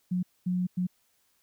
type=tone bursts at uneven times; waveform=sine; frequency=180.8 Hz; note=F#3; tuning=40 cents flat; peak=-25 dBFS; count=3; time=0.11-0.23 / 0.46-0.67 / 0.77-0.87 s; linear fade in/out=10 ms; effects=white hiss -70 dBFS RMS until 1.42 s